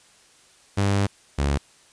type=tone pair in turn; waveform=sawtooth; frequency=99.8 / 70.57 Hz; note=G2 / C#2; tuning=+32 / +32 cents; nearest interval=tritone; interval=600 cents; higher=first; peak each=-15 / -16 dBFS; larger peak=first; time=0.77-1.07 / 1.38-1.58 s; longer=first; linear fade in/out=10 ms; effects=white hiss -55 dBFS RMS until 1.92 s + resampled to 22050 Hz